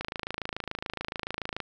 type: click train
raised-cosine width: 0.3 ms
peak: -16 dBFS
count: 44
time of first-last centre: 0.01-1.603 s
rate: 27 Hz
effects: none